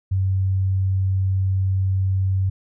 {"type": "tone", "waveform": "sine", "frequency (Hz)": 95.3, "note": "G2", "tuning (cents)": -48, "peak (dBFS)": -17, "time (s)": [0.11, 2.5], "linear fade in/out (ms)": 10, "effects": []}